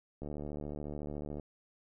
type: click train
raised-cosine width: 2 ms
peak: -28 dBFS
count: 88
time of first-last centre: 0.22-1.397 s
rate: 73.9 Hz
effects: none